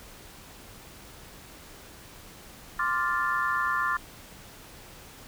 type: chord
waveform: sine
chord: D minor seventh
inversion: third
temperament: equal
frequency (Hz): 1046.5 / 1174.7 / 1396.9 / 1760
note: C6 / D6 / F6 / A6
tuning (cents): 0 / 0 / 0 / 0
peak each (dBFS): -30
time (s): 2.79-3.97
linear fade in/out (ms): 5
effects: pink hiss -48 dBFS RMS until 5.27 s